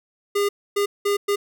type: tone bursts at uneven times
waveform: square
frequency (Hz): 405.6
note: G#4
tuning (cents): -41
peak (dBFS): -19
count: 4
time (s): 0.35-0.49 / 0.76-0.86 / 1.05-1.17 / 1.28-1.36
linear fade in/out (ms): 10
effects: none